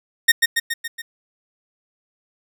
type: tone with echo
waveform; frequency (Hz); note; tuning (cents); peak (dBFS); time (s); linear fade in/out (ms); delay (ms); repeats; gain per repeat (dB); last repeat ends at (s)
sawtooth; 1846; A#6; -17; -5; 0.28-0.32; 10; 140; 5; -4; 1.02
effects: none